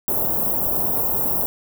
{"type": "band-stop noise", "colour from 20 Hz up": "white", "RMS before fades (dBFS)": -21, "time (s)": [0.08, 1.46], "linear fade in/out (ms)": 0, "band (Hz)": [890, 14000], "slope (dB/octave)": 24, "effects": []}